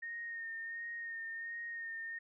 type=tone with vibrato; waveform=sine; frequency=1843 Hz; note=A#6; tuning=20 cents flat; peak=-40 dBFS; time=0.02-2.19 s; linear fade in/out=10 ms; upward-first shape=sine; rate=1.4 Hz; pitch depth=23 cents each way; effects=none